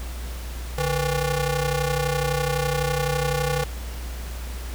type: ring-modulated tone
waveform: sawtooth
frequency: 322.1 Hz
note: E4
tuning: 40 cents flat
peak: -15 dBFS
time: 0.78-3.64 s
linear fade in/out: 5 ms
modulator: 177 Hz
effects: added 60 Hz sine -30 dBFS peak until 4.74 s + pink hiss -40 dBFS RMS until 4.74 s